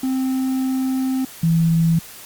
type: tone pair in turn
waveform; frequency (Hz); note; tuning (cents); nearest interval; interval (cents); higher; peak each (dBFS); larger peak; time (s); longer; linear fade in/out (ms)
triangle / sine; 261.6 / 164.8; C4 / E3; 0 / 0; minor sixth; 800; first; -16 / -13; second; 0.03-1.25 / 1.43-1.99; first; 5
effects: white hiss -39 dBFS RMS until 2.25 s + Opus 48 kbps